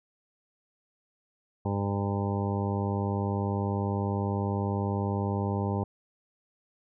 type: harmonic tone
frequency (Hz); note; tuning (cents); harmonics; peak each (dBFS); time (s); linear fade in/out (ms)
100; G2; +35; 1 / 2 / 3 / 4 / 5 / 6 / 8 / 9 / 10; -29 / -32 / -38 / -36 / -39 / -41 / -38 / -39 / -44; 1.65-5.84; 5
effects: none